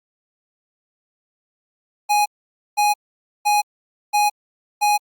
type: tone bursts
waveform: square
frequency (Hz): 830.6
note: G#5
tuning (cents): 0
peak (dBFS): -15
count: 5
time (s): 2.09-4.98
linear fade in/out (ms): 20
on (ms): 170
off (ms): 510
effects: Opus 48 kbps